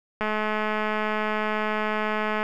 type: click train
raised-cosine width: 0.5 ms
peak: -12 dBFS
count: 476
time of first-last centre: 0.21-2.43 s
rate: 214 Hz
effects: 9-bit